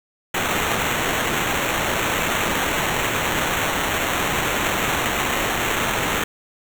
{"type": "noise with sample-and-hold", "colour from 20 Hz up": "white", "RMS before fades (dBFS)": -22, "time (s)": [0.34, 6.24], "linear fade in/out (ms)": 5, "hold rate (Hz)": 4900, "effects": []}